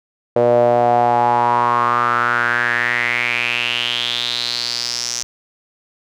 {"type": "tone with band-pass filter sweep", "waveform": "sawtooth", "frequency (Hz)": 120.2, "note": "B2", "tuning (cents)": -46, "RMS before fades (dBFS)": -17, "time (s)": [0.36, 5.23], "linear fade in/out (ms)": 0, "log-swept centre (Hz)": [540, 6000], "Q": 6.1, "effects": []}